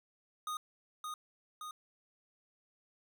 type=tone with echo; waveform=square; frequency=1238 Hz; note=D#6; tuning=9 cents flat; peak=-37 dBFS; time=0.47-0.57 s; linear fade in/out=2 ms; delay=570 ms; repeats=2; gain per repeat=-3 dB; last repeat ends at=1.71 s; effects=none